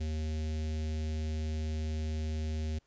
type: tone with notch filter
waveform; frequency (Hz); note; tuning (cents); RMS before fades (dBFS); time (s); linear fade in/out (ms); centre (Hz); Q
square; 77.78; D#2; 0; -34; 0-2.79; 10; 1100; 0.5
effects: pink hiss -73 dBFS RMS until 2.86 s + resampled to 16000 Hz